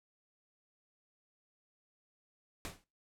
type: noise with exponential decay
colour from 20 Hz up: pink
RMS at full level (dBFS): -38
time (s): 2.65-2.84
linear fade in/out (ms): 0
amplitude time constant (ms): 41
effects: noise-tail reverb RT60 0.3 s tail -21 dB re dry + low-pass 12000 Hz 12 dB/octave